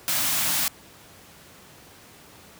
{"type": "band-stop noise", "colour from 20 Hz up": "white", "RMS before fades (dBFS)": -24, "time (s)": [0.08, 0.68], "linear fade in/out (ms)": 0, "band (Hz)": [330, 570], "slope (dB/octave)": 96, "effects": ["pink hiss -49 dBFS RMS until 2.59 s", "high-pass 80 Hz 12 dB/octave"]}